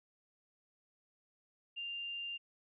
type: tone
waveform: sine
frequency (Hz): 2793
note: F7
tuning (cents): -1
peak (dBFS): -39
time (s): 1.76-2.38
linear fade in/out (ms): 20
effects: none